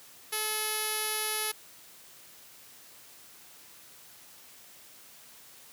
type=tone with low-pass filter; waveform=5% pulse; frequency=430 Hz; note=A4; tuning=40 cents flat; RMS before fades=-32 dBFS; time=0.32-1.52 s; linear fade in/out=10 ms; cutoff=11000 Hz; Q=8.2; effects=white hiss -53 dBFS RMS until 5.72 s + high-pass 80 Hz 12 dB/octave